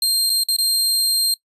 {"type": "tone with dropouts", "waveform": "sawtooth", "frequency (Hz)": 4186, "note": "C8", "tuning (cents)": 0, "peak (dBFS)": -13, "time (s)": [0.02, 1.34], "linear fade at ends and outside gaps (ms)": 2, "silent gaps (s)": [[0.296, 0.3], [0.436, 0.485], [0.565, 0.585]], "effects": ["noise-tail reverb RT60 0.1 s tail -21 dB re dry", "resampled to 32000 Hz"]}